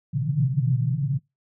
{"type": "band-pass noise", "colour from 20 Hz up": "white", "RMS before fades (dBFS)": -23, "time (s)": [0.13, 1.19], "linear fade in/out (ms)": 20, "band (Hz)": [120, 160], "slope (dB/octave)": 96, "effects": ["noise-tail reverb RT60 0.2 s tail -23 dB re dry"]}